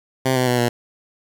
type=tone with pitch steps; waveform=10% pulse; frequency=130.81 / 127.09 / 123.47 / 119.95 Hz; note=C3 / C3 / B2 / A#2; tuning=0 / -50 / 0 / +50 cents; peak=-8 dBFS; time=0.25-0.69 s; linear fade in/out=10 ms; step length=110 ms; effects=8-bit